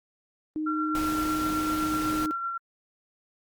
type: tone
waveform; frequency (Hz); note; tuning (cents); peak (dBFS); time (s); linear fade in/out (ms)
sine; 309.3; D#4; -10; -27; 0.56-2.31; 0
type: tone with tremolo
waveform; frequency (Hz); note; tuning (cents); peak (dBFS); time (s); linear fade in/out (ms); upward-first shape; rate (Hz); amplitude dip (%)
sine; 1365; F6; -40; -27; 0.66-2.58; 10; sine; 7.9; 35
type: noise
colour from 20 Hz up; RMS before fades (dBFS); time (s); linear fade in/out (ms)
pink; -36; 0.95-2.26; 0
effects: Opus 32 kbps